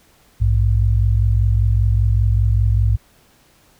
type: tone pair together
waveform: sine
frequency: 58.73 / 103.83 Hz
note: A#1 / G#2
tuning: +14 / 0 cents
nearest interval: minor seventh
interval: 986 cents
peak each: -15 dBFS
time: 0.4-2.97 s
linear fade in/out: 20 ms
effects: pink hiss -54 dBFS RMS until 3.79 s